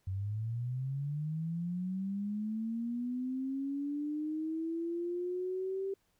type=linear sweep; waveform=sine; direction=up; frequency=92.5 to 392 Hz; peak=-33 dBFS; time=0.07-5.94 s; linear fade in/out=5 ms; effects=pink hiss -75 dBFS RMS until 6.19 s